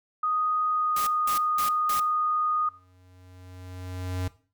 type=tone with pitch glide; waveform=sine; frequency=1244.5 to 1234.5 Hz; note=D#6 to D#6; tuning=0 to -14 cents; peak=-23 dBFS; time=0.23-2.69 s; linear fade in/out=5 ms; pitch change=-14 cents; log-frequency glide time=0.69-1.07 s
type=noise bursts; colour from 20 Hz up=white; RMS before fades=-33 dBFS; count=4; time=0.96-2 s; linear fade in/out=5 ms; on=110 ms; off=200 ms
type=tone with exponential growth; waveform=square; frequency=91.5 Hz; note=F#2; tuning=19 cents flat; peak=-27 dBFS; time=2.48-4.28 s; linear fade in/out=5 ms; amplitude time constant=390 ms
effects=noise-tail reverb RT60 0.4 s tail -18 dB re dry